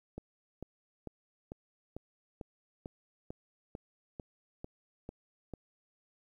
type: click train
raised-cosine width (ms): 2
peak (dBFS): -28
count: 13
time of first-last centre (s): 0.18-5.537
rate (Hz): 2.24
effects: 11-bit